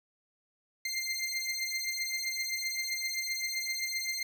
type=beating tone pair; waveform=20% pulse; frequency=2093 / 2100.7 Hz; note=C7 / C7; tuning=0 / +6 cents; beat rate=7.7 Hz; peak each=-30 dBFS; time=0.85-4.23 s; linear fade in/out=5 ms; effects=none